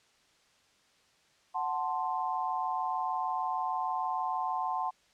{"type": "chord", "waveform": "sine", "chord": "F# diminished", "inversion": "none", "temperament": "equal", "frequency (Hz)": [740, 880, 1046.5], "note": ["F#5", "A5", "C6"], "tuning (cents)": [0, 0, 0], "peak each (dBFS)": -34, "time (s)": [1.54, 4.91], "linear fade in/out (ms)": 20, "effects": ["white hiss -66 dBFS RMS until 5.13 s", "low-pass 6000 Hz 12 dB/octave"]}